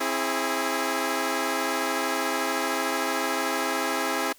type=chord; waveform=10% pulse; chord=C augmented; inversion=none; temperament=equal with one note detuned; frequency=266.4 / 329.6 / 415.3 Hz; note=C4 / E4 / G#4; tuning=+31 / 0 / 0 cents; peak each=-21 dBFS; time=0-4.33 s; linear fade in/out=10 ms; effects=white hiss -55 dBFS RMS until 4.38 s